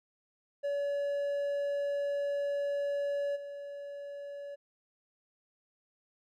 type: tone with level steps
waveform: triangle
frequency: 569 Hz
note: C#5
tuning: 45 cents sharp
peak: -28 / -38 dBFS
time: 0.63-4.56 s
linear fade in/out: 20 ms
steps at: 3.35 s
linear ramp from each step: 20 ms
effects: none